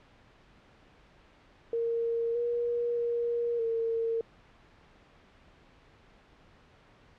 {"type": "tone with pitch steps", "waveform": "sine", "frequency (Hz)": [463.3, 475.7, 472.3, 456.4], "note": ["A#4", "A#4", "A#4", "A#4"], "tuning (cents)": [-11, 35, 23, -37], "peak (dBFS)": -27, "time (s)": [1.73, 4.21], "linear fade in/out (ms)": 2, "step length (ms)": 620, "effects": ["pink hiss -59 dBFS RMS until 7.18 s", "low-pass 3000 Hz 12 dB/octave"]}